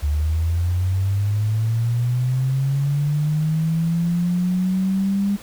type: linear sweep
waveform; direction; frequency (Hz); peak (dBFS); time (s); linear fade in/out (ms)
sine; up; 71.8 to 202.3; -17; 0.02-5.37; 20
effects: pink hiss -42 dBFS RMS until 5.42 s